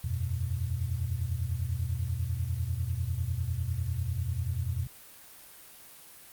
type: chord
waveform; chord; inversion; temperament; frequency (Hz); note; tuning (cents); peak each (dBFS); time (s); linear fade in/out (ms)
sine; E suspended second; none; equal with one note detuned; 82.41 / 92.5 / 122.12; E2 / F#2 / B2; 0 / 0 / -19; -33; 0.04-4.87; 5
effects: white hiss -51 dBFS RMS until 6.32 s + Opus 32 kbps